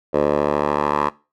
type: tone with band-pass filter sweep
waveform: 10% pulse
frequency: 73.42 Hz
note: D2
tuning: in tune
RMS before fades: -19 dBFS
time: 0.13-1.1 s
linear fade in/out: 20 ms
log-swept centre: 560 to 970 Hz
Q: 2.7
effects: noise-tail reverb RT60 0.3 s tail -21 dB re dry